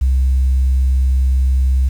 sine tone, 65.41 Hz, C2, in tune, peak -9 dBFS, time 0.01-1.89 s, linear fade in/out 10 ms, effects tanh soft clip ceiling -8 dBFS + 7-bit

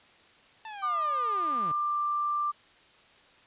sawtooth linear sweep, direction down, 896 to 138.59 Hz, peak -35 dBFS, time 0.65-1.72 s, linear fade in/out 2 ms
sine tone with pitch glide, 1200 to 1182.1 Hz, D6 to D6, +37 to +11 cents, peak -26 dBFS, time 0.82-2.52 s, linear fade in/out 20 ms, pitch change -26 cents, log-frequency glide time 1.44-1.99 s
effects white hiss -58 dBFS RMS until 3.46 s + resampled to 8000 Hz

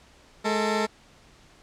15% pulse tone pair together, 212 / 448.5 Hz, G#3 / A4, +36 / +33 cents, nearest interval octave + minor second, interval 1297 cents, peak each -19 / -20 dBFS, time 0.44-0.87 s, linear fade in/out 20 ms, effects pink hiss -55 dBFS RMS until 1.62 s + low-pass 7000 Hz 12 dB/octave

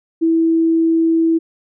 sine tone, 327.6 Hz, E4, 11 cents flat, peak -11 dBFS, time 0.21-1.39 s, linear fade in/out 20 ms, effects none

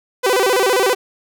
sawtooth tone with vibrato, 440 Hz, A4, in tune, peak -9 dBFS, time 0.23-0.95 s, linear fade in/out 20 ms, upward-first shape square, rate 15 Hz, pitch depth 230 cents each way, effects none

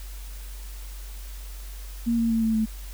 sine tone with pitch steps, 233.1 / 229.5 / 225.9 / 222.4 / 219 Hz, A#3 / A#3 / A3 / A3 / A3, 0 / -27 / +46 / +19 / -8 cents, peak -20 dBFS, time 2.06-2.66 s, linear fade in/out 20 ms, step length 120 ms, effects added 47 Hz sine -35 dBFS peak until 2.93 s + white hiss -47 dBFS RMS until 2.93 s

